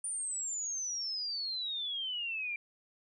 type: exponential sweep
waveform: sine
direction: down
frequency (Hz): 9397 to 2349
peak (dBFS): -34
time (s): 0.04-2.56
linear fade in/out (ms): 2
effects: none